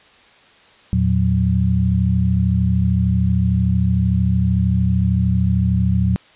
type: tone cluster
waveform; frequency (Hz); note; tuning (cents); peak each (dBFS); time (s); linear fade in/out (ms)
sine; 82.1 / 115.3 / 184; E2 / A#2 / F#3; -6 / -19 / -9; -18; 0.93-6.16; 0
effects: white hiss -49 dBFS RMS until 6.35 s + resampled to 8000 Hz